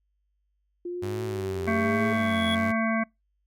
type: linear sweep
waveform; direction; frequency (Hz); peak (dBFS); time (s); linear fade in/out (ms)
sine; up; 349.2 to 416.2; -30; 0.85-2.13; 5
type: tone with vibrato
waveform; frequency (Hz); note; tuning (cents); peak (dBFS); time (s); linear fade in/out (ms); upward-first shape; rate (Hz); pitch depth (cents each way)
sawtooth; 98; G2; 0; -28; 1.02-2.72; 10; triangle; 1.2; 200
type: harmonic tone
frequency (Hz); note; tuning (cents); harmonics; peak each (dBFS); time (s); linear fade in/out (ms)
223.8; A3; +30; 1 / 3 / 5 / 7 / 9 / 10; -25 / -30 / -32 / -33 / -35 / -35; 1.67-3.04; 10
type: tone with exponential growth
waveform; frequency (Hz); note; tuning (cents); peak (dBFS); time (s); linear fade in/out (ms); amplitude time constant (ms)
triangle; 3358; G#7; +18; -25; 1.76-2.55; 5; 170
effects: noise-tail reverb RT60 0.2 s tail -26 dB re dry + added 50 Hz sine -70 dBFS peak until 3.46 s